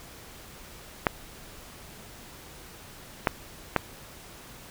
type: clicks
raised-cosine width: 0.5 ms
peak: -5 dBFS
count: 3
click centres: 1.068 / 3.272 / 3.763 s
effects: pink hiss -47 dBFS RMS until 4.7 s